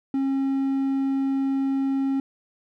triangle tone, 270.9 Hz, C#4, 40 cents flat, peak -19 dBFS, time 0.14-2.2 s, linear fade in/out 2 ms, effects none

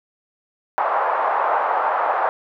white band-pass noise, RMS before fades -20 dBFS, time 0.78-2.29 s, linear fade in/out 0 ms, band 650 to 1100 Hz, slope 24 dB/octave, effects none

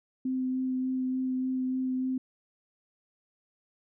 sine tone with vibrato, 258.1 Hz, C4, 23 cents flat, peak -27 dBFS, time 0.25-2.18 s, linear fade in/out 5 ms, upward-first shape sine, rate 3.4 Hz, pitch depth 10 cents each way, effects none

